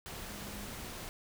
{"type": "tone in noise", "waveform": "sine", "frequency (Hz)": 203.8, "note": "G#3", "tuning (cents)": -32, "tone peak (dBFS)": -48, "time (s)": [0.3, 0.66], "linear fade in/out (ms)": 0, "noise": "pink", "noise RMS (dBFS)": -44, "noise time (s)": [0.06, 1.09], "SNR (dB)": -7, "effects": []}